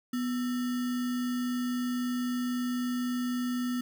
sine tone with sample-and-hold, 246.9 Hz, B3, in tune, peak -28 dBFS, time 0.13-3.81 s, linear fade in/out 5 ms, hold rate 1575 Hz, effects none

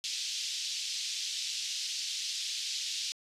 white band-pass noise, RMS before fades -36 dBFS, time 0.04-3.12 s, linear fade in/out 0 ms, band 3000 to 5900 Hz, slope 24 dB/octave, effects resampled to 32000 Hz

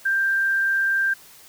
sine tone, 1581 Hz, G6, 14 cents sharp, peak -18 dBFS, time 0.05-1.14 s, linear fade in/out 10 ms, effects white hiss -48 dBFS RMS until 1.48 s

